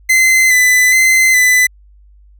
45% pulse tone with vibrato, 2030 Hz, B6, 47 cents sharp, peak -7 dBFS, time 0.09-1.67 s, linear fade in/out 10 ms, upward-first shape square, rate 1.2 Hz, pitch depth 24 cents each way, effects added 50 Hz sine -41 dBFS peak until 2.39 s

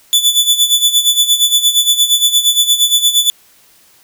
sawtooth tone with tremolo, 3473 Hz, A7, 23 cents flat, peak -3 dBFS, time 0.13-3.3 s, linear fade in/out 0 ms, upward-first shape sine, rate 8.6 Hz, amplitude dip 75%, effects white hiss -48 dBFS RMS until 4.03 s

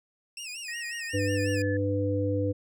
20% pulse tone with vibrato, 2637 Hz, E7, in tune, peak -31 dBFS, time 0.37-1.62 s, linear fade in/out 2 ms, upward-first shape sine, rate 5.5 Hz, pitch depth 140 cents each way
sine tone with pitch glide, 1876 to 1730.3 Hz, A#6 to A6, +11 to -29 cents, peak -35 dBFS, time 0.68-1.77 s, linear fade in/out 5 ms, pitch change -140 cents, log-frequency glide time 0.92-1.59 s
harmonic tone, 99.5 Hz, G2, 26 cents sharp, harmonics 1 / 3 / 5, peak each -28 / -30 / -29 dBFS, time 1.13-2.53 s, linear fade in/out 20 ms
effects none

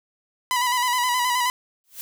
sawtooth tone with vibrato, 987.8 Hz, B5, in tune, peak -16 dBFS, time 0.51-1.5 s, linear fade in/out 0 ms, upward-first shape square, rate 9.5 Hz, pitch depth 36 cents each way
blue noise with exponential growth, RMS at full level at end -31 dBFS, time 1.84-2.01 s, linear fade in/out 0 ms, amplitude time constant 35 ms
effects none

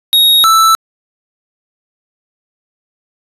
square tone pair in turn, 3761 / 1321.3 Hz, A#7 / E6, +15 / +4 cents, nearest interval octave + tritone, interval 1811 cents, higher first, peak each -6 dBFS, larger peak neither, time 0.13-0.44 / 0.44-0.75 s, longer neither, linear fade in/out 0 ms, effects resampled to 32000 Hz

